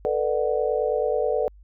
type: chord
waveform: sine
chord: B minor seventh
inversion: third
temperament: just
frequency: 444.5 / 493.9 / 592.7 / 740.8 Hz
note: A4 / B4 / D5 / F#5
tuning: +18 / 0 / +16 / +2 cents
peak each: -25 / -25 / -26 / -31 dBFS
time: 0.05-1.48 s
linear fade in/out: 0 ms
effects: added 50 Hz sine -46 dBFS peak until 1.63 s